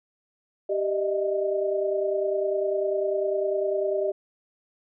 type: tone cluster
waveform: sine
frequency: 391 / 608 / 638 Hz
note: G4 / D#5 / D#5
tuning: -4 / -40 / +43 cents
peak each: -26 / -26 / -32 dBFS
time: 0.69-4.12 s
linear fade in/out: 10 ms
effects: none